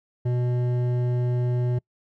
sine tone with hard clipping, 123.1 Hz, B2, 5 cents flat, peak -23 dBFS, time 0.25-1.79 s, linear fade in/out 10 ms, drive 10 dB, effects noise-tail reverb RT60 0.1 s tail -26 dB re dry

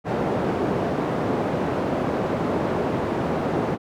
white band-pass noise, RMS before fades -24 dBFS, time 0.04-3.78 s, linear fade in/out 50 ms, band 120 to 550 Hz, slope 12 dB/octave, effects none

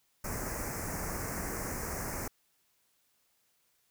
pink band-stop noise, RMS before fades -37 dBFS, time 0.24-2.28 s, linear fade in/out 5 ms, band 2200 to 5400 Hz, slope 48 dB/octave, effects white hiss -73 dBFS RMS until 3.9 s

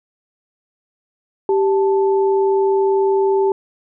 sine tone pair together, 390.9 / 877.5 Hz, G4 / A5, -5 / -5 cents, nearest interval octave + major second, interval 1400 cents, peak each -13 / -22 dBFS, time 1.49-3.52 s, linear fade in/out 2 ms, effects none

